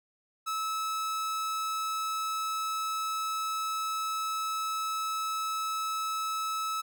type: tone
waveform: 45% pulse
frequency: 1300 Hz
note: E6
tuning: 24 cents flat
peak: -30 dBFS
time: 0.46-6.82 s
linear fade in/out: 20 ms
effects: none